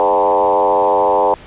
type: tone with frequency modulation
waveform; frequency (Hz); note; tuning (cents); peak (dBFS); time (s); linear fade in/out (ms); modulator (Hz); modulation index
sine; 698.5; F5; 0; -10; 0-1.34; 0; 93.5; 3
effects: pink hiss -39 dBFS RMS until 1.46 s + resampled to 8000 Hz